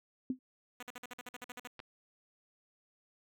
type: tone with exponential decay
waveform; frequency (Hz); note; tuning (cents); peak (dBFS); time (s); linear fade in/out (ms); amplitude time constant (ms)
sine; 256.7; C4; -33; -27; 0.3-0.39; 2; 18
type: tone bursts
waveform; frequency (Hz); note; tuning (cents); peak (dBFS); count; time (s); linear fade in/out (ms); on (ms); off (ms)
5% pulse; 246.9; B3; 0; -32; 12; 0.8-1.674; 2; 27; 50
type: clicks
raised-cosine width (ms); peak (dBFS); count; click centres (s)
0.3; -30; 2; 1.793 / 1.801
effects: none